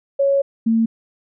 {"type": "tone pair in turn", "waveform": "sine", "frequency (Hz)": [554.4, 226.1], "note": ["C#5", "A3"], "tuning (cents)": [0, 47], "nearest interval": "octave + major third", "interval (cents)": 1553, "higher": "first", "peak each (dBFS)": [-13, -13], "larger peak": "neither", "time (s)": [[0.19, 0.42], [0.66, 0.86]], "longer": "first", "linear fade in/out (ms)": 10, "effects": []}